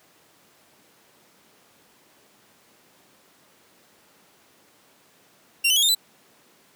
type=tone with pitch steps; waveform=sawtooth; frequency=2759 / 3026 / 3319 / 3641 / 3993 Hz; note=F7 / F#7 / G#7 / A#7 / B7; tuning=-22 / +38 / -2 / -41 / +18 cents; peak=-14 dBFS; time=5.64-5.95 s; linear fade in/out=10 ms; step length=62 ms; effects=pink hiss -57 dBFS RMS until 6.75 s + high-pass 200 Hz 12 dB/octave